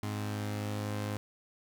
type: tone pair together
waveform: sawtooth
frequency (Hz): 104.3 / 260.5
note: G#2 / C4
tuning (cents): +8 / -7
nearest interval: octave + major third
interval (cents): 1585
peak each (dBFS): -30 / -38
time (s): 0.03-1.17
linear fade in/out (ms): 0
effects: none